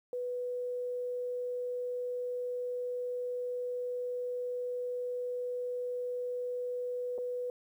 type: tone with dropouts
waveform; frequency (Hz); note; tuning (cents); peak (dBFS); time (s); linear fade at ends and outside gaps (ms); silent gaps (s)
sine; 493.9; B4; 0; -33; 0.13-7.5; 1; 7.18-7.185
effects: 11-bit